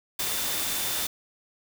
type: tone in noise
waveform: sine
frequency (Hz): 3561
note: A7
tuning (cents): +20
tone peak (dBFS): -37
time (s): 0.19-1.07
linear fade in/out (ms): 5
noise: white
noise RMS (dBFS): -29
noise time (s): 0.19-1.07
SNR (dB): -11
effects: none